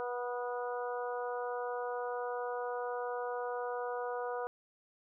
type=harmonic tone with a mistuned harmonic; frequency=244.3 Hz; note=B3; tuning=19 cents flat; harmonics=2 / 3 / 4 / 5 / 6; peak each=-37 / -41 / -43 / -45 / -47 dBFS; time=0-4.47 s; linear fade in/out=0 ms; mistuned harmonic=5; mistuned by=+16 cents; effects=none